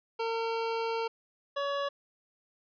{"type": "tone pair in turn", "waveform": "25% pulse", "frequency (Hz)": [455.5, 564.2], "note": ["A#4", "C#5"], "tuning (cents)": [-40, 30], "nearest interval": "major third", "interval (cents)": 370, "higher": "second", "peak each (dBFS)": -26, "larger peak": "neither", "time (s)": [[0.19, 1.08], [1.56, 1.89]], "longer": "first", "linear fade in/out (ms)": 10, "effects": ["resampled to 11025 Hz"]}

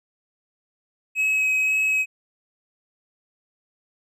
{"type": "tone with vibrato", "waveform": "triangle", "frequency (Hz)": 2553, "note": "D#7", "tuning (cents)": 44, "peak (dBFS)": -17, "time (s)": [1.15, 2.06], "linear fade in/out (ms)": 50, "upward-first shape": "sine", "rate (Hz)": 1.9, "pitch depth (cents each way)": 10, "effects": []}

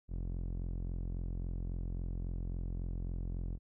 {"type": "tone with low-pass filter", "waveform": "sawtooth", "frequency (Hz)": 43.65, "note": "F1", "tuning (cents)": 0, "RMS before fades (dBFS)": -38, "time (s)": [0.08, 3.59], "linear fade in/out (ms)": 50, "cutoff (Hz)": 290, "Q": 0.57, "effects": []}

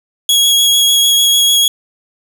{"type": "tone with vibrato", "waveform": "sawtooth", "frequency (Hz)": 3322, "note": "G#7", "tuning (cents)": 0, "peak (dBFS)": -5, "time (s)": [0.29, 1.68], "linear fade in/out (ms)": 2, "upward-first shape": "sine", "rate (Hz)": 6.7, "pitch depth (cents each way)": 12, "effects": []}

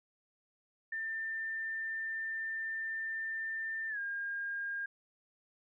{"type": "tone with pitch glide", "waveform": "sine", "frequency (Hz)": [1792, 1615], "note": ["A6", "G#6"], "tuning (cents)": [31, -49], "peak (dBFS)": -35, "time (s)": [0.92, 4.86], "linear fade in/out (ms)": 5, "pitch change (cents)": -180, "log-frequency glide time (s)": [3.89, 3.99], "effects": []}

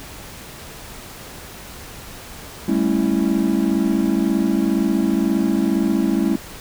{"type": "chord", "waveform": "triangle", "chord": "A dominant seventh", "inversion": "third", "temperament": "just", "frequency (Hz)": [198, 220, 275, 330], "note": ["G3", "A3", "C#4", "E4"], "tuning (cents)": [18, 0, -14, 2], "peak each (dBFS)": -19, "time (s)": [2.68, 6.36], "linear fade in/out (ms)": 5, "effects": ["tanh soft clip ceiling -5 dBFS", "pink hiss -37 dBFS RMS until 6.6 s"]}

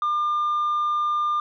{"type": "tone", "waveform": "sine", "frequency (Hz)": 1200, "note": "D6", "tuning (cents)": 37, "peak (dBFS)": -18, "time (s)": [0.02, 1.4], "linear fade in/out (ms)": 2, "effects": ["tanh soft clip ceiling -19 dBFS"]}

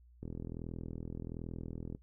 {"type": "click train", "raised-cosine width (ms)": 3, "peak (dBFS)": -29, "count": 72, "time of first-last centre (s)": [0.23, 1.949], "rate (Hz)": 41.3, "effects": ["noise-tail reverb RT60 0.1 s tail -17 dB re dry", "added 60 Hz sine -58 dBFS peak until 2.02 s"]}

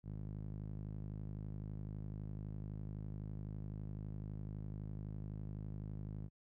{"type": "tone with band-pass filter", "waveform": "sawtooth", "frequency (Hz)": 51.91, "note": "G#1", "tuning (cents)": 0, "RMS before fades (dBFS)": -45, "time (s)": [0.03, 6.3], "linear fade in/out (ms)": 50, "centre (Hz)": 140, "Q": 1.6, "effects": []}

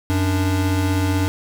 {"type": "tone pair together", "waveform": "square", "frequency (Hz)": [92.88, 294.6], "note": ["F#2", "D4"], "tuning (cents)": [7, 6], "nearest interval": "octave + minor sixth", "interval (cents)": 1999, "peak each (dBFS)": [-19, -23], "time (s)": [0.1, 1.28], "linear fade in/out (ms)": 0, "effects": ["9-bit"]}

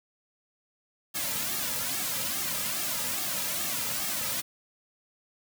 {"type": "noise with flanger", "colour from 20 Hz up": "white", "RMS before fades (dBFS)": -31, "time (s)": [1.14, 4.42], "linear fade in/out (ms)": 20, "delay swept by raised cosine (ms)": [2, 2.78], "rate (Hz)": 2.4, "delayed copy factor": -0.85, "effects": []}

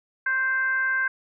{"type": "tone with frequency modulation", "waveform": "sine", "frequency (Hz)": 1568, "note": "G6", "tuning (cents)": 0, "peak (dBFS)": -21, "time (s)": [0.26, 1.08], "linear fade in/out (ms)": 5, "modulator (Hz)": 512, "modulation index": 0.47, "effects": []}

